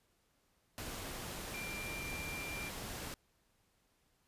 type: tone in noise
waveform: sine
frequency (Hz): 2373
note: D7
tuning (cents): +17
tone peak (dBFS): -43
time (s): 1.54-2.69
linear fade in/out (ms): 0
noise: pink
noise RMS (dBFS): -44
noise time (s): 0.78-3.14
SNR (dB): -2
effects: pink hiss -75 dBFS RMS until 4.27 s + resampled to 32000 Hz